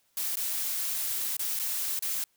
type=noise with dropouts; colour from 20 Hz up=blue; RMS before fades=-31 dBFS; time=0.17-2.24 s; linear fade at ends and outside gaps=2 ms; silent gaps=0.356-0.37 / 1.368-1.393 / 1.591-1.596 / 1.992-2.023 s; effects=white hiss -70 dBFS RMS until 2.36 s